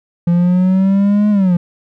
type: exponential two-way sweep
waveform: triangle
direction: up then down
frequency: 170.8 to 211.1 to 170.8 Hz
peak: -7 dBFS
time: 0.27-1.57 s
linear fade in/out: 5 ms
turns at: 1.3 s
effects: none